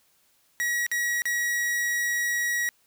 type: tone with dropouts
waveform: 45% pulse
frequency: 1912 Hz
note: A#6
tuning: 43 cents sharp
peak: -24 dBFS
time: 0.6-2.69 s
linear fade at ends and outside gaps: 0 ms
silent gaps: 0.865-0.915 / 1.22-1.255 s
effects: white hiss -65 dBFS RMS until 2.86 s